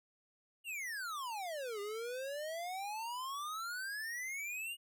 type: exponential two-way sweep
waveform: square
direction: down then up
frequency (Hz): 2891 to 400 to 2891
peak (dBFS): -40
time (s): 0.64-4.77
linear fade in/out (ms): 50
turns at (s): 1.8
effects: none